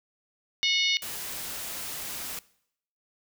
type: harmonic tone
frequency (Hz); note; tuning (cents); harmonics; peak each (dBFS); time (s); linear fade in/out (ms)
730; F#5; -24; 3 / 4 / 5 / 6 / 7 / 8; -28 / -27 / -27 / -33 / -36 / -38; 0.63-0.97; 0
type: noise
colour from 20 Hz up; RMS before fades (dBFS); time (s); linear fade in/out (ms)
white; -36; 1.02-2.39; 2
effects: noise-tail reverb RT60 0.7 s tail -21 dB re dry